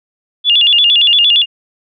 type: tone with vibrato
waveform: sine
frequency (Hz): 3119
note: G7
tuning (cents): -9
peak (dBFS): -6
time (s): 0.44-1.46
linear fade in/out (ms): 50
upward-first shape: square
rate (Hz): 8.7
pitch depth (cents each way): 170
effects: none